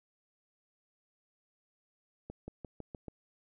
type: accelerating click train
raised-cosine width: 2 ms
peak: -29 dBFS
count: 6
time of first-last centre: 2.3-3.083 s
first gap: 180 ms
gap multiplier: 0.93
effects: none